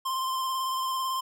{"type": "tone with vibrato", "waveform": "square", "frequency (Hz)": 1046.5, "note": "C6", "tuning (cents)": 0, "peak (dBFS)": -28, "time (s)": [0.05, 1.21], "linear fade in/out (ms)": 10, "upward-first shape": "sine", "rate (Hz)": 18, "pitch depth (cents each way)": 23, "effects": []}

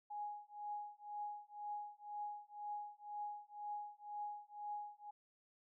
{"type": "tone with tremolo", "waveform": "sine", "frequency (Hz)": 830.6, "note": "G#5", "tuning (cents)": 0, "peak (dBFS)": -40, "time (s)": [0.1, 5.11], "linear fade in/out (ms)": 10, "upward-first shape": "triangle", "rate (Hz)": 2, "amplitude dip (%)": 100, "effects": []}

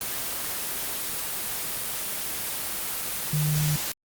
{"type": "tone in noise", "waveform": "sine", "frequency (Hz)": 151.3, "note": "D#3", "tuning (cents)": -48, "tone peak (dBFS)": -22, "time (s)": [3.33, 3.76], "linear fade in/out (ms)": 2, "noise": "white", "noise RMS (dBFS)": -30, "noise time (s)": [0.01, 3.92], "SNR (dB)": 5, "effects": ["Opus 24 kbps"]}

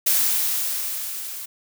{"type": "noise with level ramp", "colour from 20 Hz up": "blue", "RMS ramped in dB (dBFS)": [-18, -34], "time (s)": [0.06, 1.46], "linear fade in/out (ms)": 10, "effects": []}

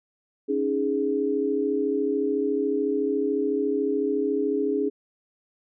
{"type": "chord", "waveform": "sine", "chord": "C# suspended second", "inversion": "none", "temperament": "equal", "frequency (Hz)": [277.2, 311.1, 415.3], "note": ["C#4", "D#4", "G#4"], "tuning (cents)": [0, 0, 0], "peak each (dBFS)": [-27, -29, -24], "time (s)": [0.48, 4.9], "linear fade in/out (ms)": 20, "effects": []}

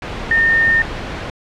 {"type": "tone in noise", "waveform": "sine", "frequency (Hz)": 1823, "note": "A#6", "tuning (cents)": -39, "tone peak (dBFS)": -10, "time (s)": [0.31, 0.82], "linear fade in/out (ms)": 2, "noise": "pink", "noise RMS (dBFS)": -25, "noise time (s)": [0.02, 1.3], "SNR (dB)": 12, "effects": ["low-pass 3000 Hz 12 dB/octave"]}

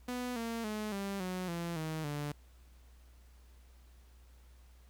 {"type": "tone with pitch steps", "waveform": "sawtooth", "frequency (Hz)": [247.8, 229.9, 213.2, 197.82, 183.51, 170.23, 157.92, 146.49], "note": ["B3", "A#3", "G#3", "G3", "F#3", "F3", "D#3", "D3"], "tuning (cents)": [6, -24, 46, 16, -14, -44, 26, -4], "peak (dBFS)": -32, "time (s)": [0.08, 2.32], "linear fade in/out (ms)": 5, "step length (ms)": 280, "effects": ["added 61 Hz sine -56 dBFS peak until 4.89 s", "pink hiss -68 dBFS RMS until 4.89 s"]}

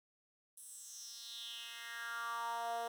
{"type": "tone with high-pass filter sweep", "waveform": "10% pulse", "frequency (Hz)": 233.1, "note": "A#3", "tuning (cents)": 0, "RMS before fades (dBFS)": -44, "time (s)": [0.57, 2.88], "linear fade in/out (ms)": 5, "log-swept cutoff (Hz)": [10000, 570], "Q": 4.1, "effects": []}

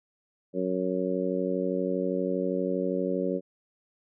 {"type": "harmonic tone", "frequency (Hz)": 92.5, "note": "F#2", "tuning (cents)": 0, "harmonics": [2, 3, 4, 5, 6], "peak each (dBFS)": [-32, -32, -32, -32, -32], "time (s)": [0.53, 3.41], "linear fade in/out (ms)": 50, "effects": []}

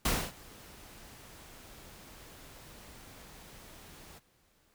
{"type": "noise with ADSR envelope", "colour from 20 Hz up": "pink", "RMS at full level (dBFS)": -28, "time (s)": [0.05, 4.2], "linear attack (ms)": 4, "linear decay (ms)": 260, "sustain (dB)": -24, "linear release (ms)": 25, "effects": ["pink hiss -69 dBFS RMS until 4.74 s"]}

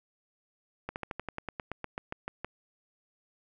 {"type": "slowing click train", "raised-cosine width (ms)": 0.5, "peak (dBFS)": -20, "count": 15, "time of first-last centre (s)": [0.89, 2.446], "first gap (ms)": 69, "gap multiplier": 1.07, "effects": []}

